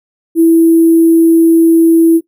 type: tone with sample-and-hold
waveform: sine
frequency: 329.6 Hz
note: E4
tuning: in tune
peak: -3 dBFS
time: 0.35-2.21 s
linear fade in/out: 50 ms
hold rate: 11025 Hz
effects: noise-tail reverb RT60 0.1 s tail -17 dB re dry